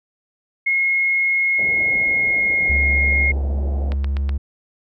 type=tone with pitch glide; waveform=sine; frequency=2160 to 2146 Hz; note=C#7 to C7; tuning=-45 to +43 cents; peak=-15 dBFS; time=0.66-3.32 s; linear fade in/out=10 ms; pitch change=-12 cents; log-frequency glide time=1.74-2.93 s
type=low-pass noise; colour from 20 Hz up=white; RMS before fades=-35 dBFS; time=1.58-3.94 s; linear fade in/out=5 ms; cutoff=740 Hz; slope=48 dB/octave
type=tone; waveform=triangle; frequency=69.3 Hz; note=C#2; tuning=in tune; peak=-16 dBFS; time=2.69-4.38 s; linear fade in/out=10 ms
type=click train; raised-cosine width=0.3 ms; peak=-15 dBFS; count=4; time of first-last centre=3.92-4.293 s; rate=8.05 Hz
effects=none